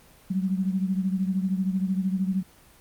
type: beating tone pair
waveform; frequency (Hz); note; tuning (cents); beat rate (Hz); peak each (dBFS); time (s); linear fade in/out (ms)
sine; 186.7 / 199.7; F#3 / G3; +16 / +32; 13; -24 / -29; 0.3-2.43; 10
effects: pink hiss -54 dBFS RMS until 2.8 s + Opus 24 kbps